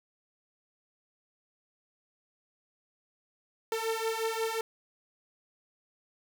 sawtooth beating tone pair, 446 / 451.6 Hz, A4 / A4, +23 / +45 cents, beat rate 5.6 Hz, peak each -29 dBFS, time 3.72-4.61 s, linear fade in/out 2 ms, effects none

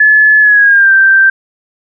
sine tone with pitch glide, 1719 to 1567.3 Hz, A6 to G6, -41 to -1 cents, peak -3 dBFS, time 0-1.3 s, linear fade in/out 5 ms, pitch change -160 cents, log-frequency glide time 0.4-0.92 s, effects none

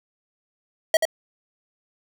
square tone with echo, 643 Hz, E5, 43 cents flat, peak -14 dBFS, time 0.94-0.97 s, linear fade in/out 2 ms, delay 83 ms, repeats 1, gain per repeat -5 dB, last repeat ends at 1.053 s, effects none

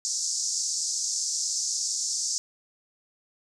white band-pass noise, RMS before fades -29 dBFS, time 0.05-2.38 s, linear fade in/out 0 ms, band 5000 to 7500 Hz, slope 48 dB/octave, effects none

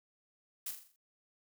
blue noise with echo, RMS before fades -39 dBFS, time 0.66-0.71 s, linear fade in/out 5 ms, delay 42 ms, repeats 6, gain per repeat -6 dB, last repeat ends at 0.962 s, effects none

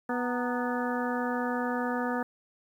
harmonic tone with a mistuned harmonic, 246.3 Hz, B3, 5 cents flat, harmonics 1 / 2 / 3 / 4 / 5 / 6 / 7, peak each -31 / -34 / -36 / -37 / -38 / -39 / -39 dBFS, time 0.09-2.23 s, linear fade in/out 5 ms, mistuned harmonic 4, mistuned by -100 cents, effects 10-bit

